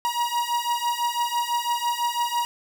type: beating tone pair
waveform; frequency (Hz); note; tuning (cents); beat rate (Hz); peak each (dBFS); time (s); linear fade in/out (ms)
45% pulse; 951 / 957; A#5 / A#5; +34 / +45; 6; -26; 0.05-2.45; 0
effects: none